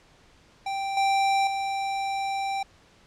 square tone with level steps, 784 Hz, G5, in tune, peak -28 / -21 / -27 dBFS, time 0.66-2.63 s, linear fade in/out 5 ms, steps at 0.97 / 1.47 s, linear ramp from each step 2 ms, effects pink hiss -57 dBFS RMS until 3.06 s + low-pass 6000 Hz 12 dB/octave

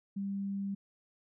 sine tone, 197.8 Hz, G3, 16 cents sharp, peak -33 dBFS, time 0.16-0.75 s, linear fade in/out 10 ms, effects none

